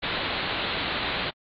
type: low-pass noise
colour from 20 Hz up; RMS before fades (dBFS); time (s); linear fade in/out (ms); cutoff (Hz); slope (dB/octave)
white; -30; 0.02-1.31; 20; 4200; 96
effects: AAC 32 kbps